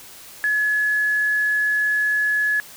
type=tone; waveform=sine; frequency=1700 Hz; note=G#6; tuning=40 cents sharp; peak=-17 dBFS; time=0.44-2.6 s; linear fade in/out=0 ms; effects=white hiss -42 dBFS RMS until 2.76 s